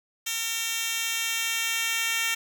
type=tone with high-pass filter sweep; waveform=10% pulse; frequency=455.8 Hz; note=A#4; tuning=39 cents flat; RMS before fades=-28 dBFS; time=0.26-2.35 s; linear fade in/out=10 ms; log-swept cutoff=3800 to 2400 Hz; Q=1.1; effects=none